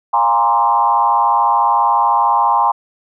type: tone with frequency modulation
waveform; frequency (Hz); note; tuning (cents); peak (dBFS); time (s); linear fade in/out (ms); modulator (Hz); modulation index
sine; 932.3; A#5; 0; -10; 0.13-2.72; 10; 114; 1.5
effects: none